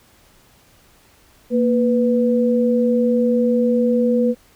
sine tone pair together, 233.1 / 493.9 Hz, A#3 / B4, 0 / 0 cents, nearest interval octave + minor second, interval 1300 cents, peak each -16 / -17 dBFS, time 1.5-4.35 s, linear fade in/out 50 ms, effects pink hiss -53 dBFS RMS until 4.55 s

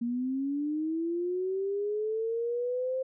sine linear sweep, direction up, 233.1 to 526 Hz, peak -28 dBFS, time 0.01-3.03 s, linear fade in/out 10 ms, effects none

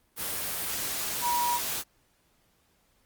sine tone in noise, 962 Hz, B5, 46 cents flat, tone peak -25 dBFS, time 1.21-1.6 s, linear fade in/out 50 ms, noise white, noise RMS -32 dBFS, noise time 0.16-1.84 s, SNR +4 dB, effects pink hiss -68 dBFS RMS until 3.05 s + Opus 32 kbps

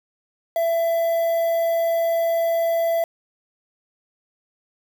triangle tone with quantisation, 668 Hz, E5, 23 cents sharp, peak -16 dBFS, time 0.56-3.04 s, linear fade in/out 2 ms, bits 6, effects none

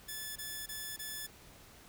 5% pulse tone bursts, 1733 Hz, A6, 27 cents flat, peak -29 dBFS, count 4, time 0.08-1.269 s, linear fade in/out 10 ms, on 280 ms, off 23 ms, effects pink hiss -57 dBFS RMS until 1.88 s

